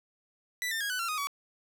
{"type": "tone with pitch steps", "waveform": "sawtooth", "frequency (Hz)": [1975.5, 1801.1, 1642.1, 1497.1, 1365, 1244.5, 1134.6], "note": ["B6", "A6", "G#6", "F#6", "F6", "D#6", "C#6"], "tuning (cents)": [0, 40, -20, 20, -40, 0, 40], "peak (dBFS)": -27, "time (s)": [0.62, 1.271], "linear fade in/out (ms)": 0, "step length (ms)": 93, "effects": []}